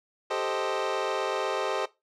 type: chord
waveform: 25% pulse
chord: A half-diminished seventh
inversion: third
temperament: equal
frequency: 392 / 440 / 523.3 / 622.3 Hz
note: G4 / A4 / C5 / Eb5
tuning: 0 / 0 / 0 / 0 cents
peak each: -29 dBFS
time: 0.3-1.86 s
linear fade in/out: 10 ms
effects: noise-tail reverb RT60 0.2 s tail -17 dB re dry + low-pass 5000 Hz 12 dB/octave